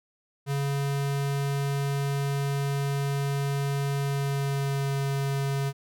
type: tone with pitch glide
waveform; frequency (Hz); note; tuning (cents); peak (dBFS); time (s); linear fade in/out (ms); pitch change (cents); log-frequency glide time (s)
square; 140 to 138.39; C#3 to C#3; +18 to -3; -26; 0.46-5.73; 50; -21; 3.98-4.96
effects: none